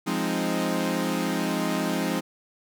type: chord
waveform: sawtooth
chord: F minor seventh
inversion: none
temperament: equal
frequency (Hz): 174.61 / 207.7 / 261.6 / 311.1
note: F3 / Ab3 / C4 / Eb4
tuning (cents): 0 / 0 / 0 / 0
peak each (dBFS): -26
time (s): 0.06-2.21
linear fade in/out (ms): 20
effects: none